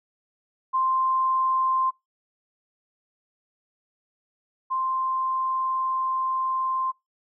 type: tone pair in turn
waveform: sine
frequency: 1046.5 / 1046.5 Hz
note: C6 / C6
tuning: 0 / 0 cents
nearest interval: unison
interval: 0 cents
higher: neither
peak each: -20 / -23 dBFS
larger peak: first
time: 0.73-1.91 / 4.7-6.92 s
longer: second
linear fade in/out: 20 ms
effects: noise-tail reverb RT60 0.2 s tail -24 dB re dry